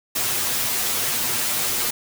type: noise with comb filter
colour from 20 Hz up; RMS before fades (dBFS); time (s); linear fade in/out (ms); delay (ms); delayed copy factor
white; -23; 0.15-1.91; 10; 8.2; +0.95
effects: none

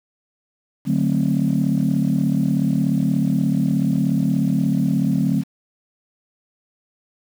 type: chord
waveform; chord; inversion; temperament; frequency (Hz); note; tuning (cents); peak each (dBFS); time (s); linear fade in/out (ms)
sine; D dominant seventh; none; just; 146.83 / 183.54 / 220.2 / 264.3; D3 / F#3 / A3 / C4; 0 / -14 / +2 / +18; -21 / -20 / -21 / -21; 0.85-5.44; 50
effects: tanh soft clip ceiling -9 dBFS + 7-bit

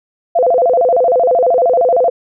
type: tone with vibrato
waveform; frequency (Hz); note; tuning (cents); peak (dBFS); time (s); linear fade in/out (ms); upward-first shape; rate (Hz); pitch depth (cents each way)
sine; 587.3; D5; 0; -8; 0.35-2.1; 10; square; 13; 260
effects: none

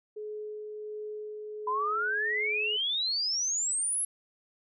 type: tone with tremolo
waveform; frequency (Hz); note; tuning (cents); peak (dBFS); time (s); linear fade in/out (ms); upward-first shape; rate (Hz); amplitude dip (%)
sine; 424.4; G#4; +38; -35; 0.16-2.77; 10; sine; 1.4; 25
type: exponential sweep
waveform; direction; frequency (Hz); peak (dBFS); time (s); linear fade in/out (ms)
sine; up; 987.8 to 11175; -27; 1.67-4.05; 5
effects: none

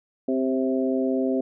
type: harmonic tone with a mistuned harmonic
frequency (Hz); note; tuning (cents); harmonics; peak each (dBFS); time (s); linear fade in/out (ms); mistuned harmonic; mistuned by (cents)
131; C3; +2; 2 / 3 / 4 / 5; -23 / -27 / -29 / -31; 0.28-1.41; 5; 4; +20
effects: none

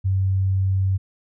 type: tone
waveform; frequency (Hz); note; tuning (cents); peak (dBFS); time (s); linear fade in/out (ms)
sine; 95.6; G2; -43; -17; 0.04-0.98; 20
effects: none

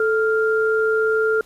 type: tone pair together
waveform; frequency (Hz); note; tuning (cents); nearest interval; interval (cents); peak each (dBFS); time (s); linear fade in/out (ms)
sine; 439.2 / 1396.9; A4 / F6; -3 / 0; octave + minor sixth; 2003; -17 / -21; 0-1.41; 2
effects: pink hiss -51 dBFS RMS until 1.45 s + resampled to 32000 Hz

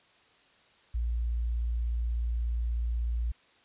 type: tone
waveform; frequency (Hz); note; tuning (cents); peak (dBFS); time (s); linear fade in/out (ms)
sine; 58.27; A#1; 0; -27; 0.94-3.32; 10
effects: white hiss -62 dBFS RMS until 3.64 s + resampled to 8000 Hz

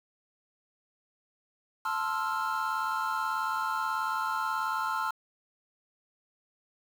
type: chord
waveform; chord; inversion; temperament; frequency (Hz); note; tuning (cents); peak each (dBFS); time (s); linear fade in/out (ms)
triangle; F major seventh; first; equal; 880 / 1046.5 / 1318.5 / 1396.9; A5 / C6 / E6 / F6; 0 / 0 / 0 / 0; -32; 1.85-5.11; 5
effects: tanh soft clip ceiling -16 dBFS + 8-bit

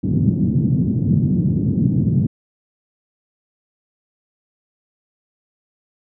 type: band-pass noise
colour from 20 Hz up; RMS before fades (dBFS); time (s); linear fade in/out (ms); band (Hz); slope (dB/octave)
pink; -17; 0.03-2.27; 10; 110 to 240; 24
effects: none

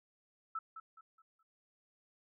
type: tone with echo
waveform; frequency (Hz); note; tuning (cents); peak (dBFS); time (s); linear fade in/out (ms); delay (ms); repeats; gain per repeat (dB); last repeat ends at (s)
sine; 1315; E6; -5; -36; 0.55-0.59; 5; 210; 4; -9; 1.43
effects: none

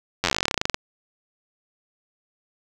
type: slowing click train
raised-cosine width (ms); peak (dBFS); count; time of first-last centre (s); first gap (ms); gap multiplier
0.2; -3; 22; 0.24-0.744; 10; 1.08
effects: none

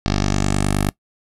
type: tone with low-pass filter sweep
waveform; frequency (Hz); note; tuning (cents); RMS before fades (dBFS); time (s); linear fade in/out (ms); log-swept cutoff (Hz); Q
10% pulse; 49.57; G1; +20; -19; 0.06-0.89; 0; 4800 to 12000; 2.6
effects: noise-tail reverb RT60 0.1 s tail -21 dB re dry

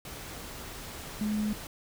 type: tone in noise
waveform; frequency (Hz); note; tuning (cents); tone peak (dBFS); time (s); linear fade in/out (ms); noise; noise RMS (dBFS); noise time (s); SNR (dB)
sine; 211.8; G#3; +34; -27; 1.21-1.53; 2; pink; -42; 0.05-1.67; +12
effects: none

